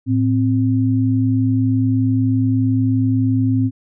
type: tone pair together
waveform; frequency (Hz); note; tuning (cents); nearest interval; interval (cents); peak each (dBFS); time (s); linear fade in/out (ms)
sine; 110 / 261.6; A2 / C4; 0 / 0; octave + minor third; 1500; -16; 0.06-3.71; 50
effects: none